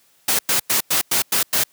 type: noise bursts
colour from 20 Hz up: white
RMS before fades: -18 dBFS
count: 7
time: 0.28-1.638 s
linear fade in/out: 5 ms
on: 110 ms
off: 98 ms
effects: white hiss -58 dBFS RMS until 1.72 s + high-pass 100 Hz 12 dB/octave